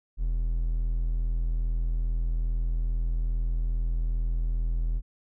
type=tone; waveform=triangle; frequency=41.2 Hz; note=E1; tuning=in tune; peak=-22 dBFS; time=0.17-5.02 s; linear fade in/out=50 ms; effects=none